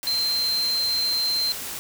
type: tone in noise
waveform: sine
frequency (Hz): 4131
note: C8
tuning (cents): -23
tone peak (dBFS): -21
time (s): 0.07-1.52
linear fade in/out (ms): 0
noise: white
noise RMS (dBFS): -33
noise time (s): 0.03-1.79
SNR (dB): +9
effects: none